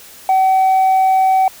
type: tone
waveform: sine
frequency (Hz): 760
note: F#5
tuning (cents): +46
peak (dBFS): -7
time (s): 0.29-1.48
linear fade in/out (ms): 2
effects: tanh soft clip ceiling -8 dBFS + white hiss -39 dBFS RMS until 1.6 s